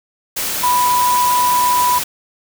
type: tone in noise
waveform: sine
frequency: 987 Hz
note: B5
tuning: 1 cent flat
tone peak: -12 dBFS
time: 0.63-1.99 s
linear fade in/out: 10 ms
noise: white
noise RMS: -21 dBFS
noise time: 0.36-2.04 s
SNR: +6 dB
effects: none